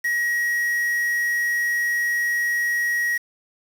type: tone with quantisation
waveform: triangle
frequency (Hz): 1900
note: A#6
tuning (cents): +33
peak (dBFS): -18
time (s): 0.04-3.18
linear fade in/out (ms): 10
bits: 6
effects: none